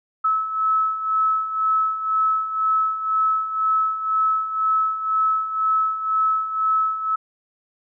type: beating tone pair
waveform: sine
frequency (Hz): 1297 / 1299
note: E6 / E6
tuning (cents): -28 / -26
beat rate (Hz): 2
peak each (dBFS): -25 / -19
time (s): 0.24-7.16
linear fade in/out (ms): 10
effects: none